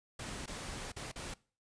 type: noise with dropouts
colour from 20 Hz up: pink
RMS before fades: -43 dBFS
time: 0.19-1.34 s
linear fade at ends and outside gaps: 5 ms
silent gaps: 0.46-0.476 / 0.92-0.963 / 1.117-1.158 s
effects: noise-tail reverb RT60 0.4 s tail -22 dB re dry + resampled to 22050 Hz